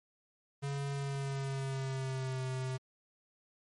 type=tone with pitch glide; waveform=square; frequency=140.1 to 129.97 Hz; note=C#3 to C3; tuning=+19 to -11 cents; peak=-35 dBFS; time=0.62-2.78 s; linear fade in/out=20 ms; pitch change=-130 cents; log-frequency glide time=0.93-2.43 s; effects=MP3 48 kbps